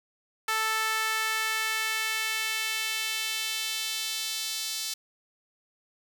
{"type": "tone with high-pass filter sweep", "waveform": "sawtooth", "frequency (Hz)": 440, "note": "A4", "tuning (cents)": 0, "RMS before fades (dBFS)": -30, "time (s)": [0.48, 4.94], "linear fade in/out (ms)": 5, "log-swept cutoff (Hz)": [1300, 4400], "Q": 1.5, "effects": []}